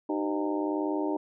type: harmonic tone with a mistuned harmonic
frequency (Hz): 101.6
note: G#2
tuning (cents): -38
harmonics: 3 / 4 / 5 / 6 / 7 / 8 / 9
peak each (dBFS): -29 / -33 / -40 / -36 / -44 / -40 / -37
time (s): 0.09-1.17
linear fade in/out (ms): 5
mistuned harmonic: 4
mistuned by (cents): -97
effects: none